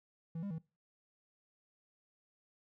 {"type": "tone with pitch steps", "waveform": "triangle", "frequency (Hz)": [164.1, 200.9, 161.1], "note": ["E3", "G3", "E3"], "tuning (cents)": [-8, 43, -39], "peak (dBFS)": -36, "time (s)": [0.35, 0.584], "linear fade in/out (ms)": 5, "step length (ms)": 78, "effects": ["noise-tail reverb RT60 0.3 s tail -21 dB re dry"]}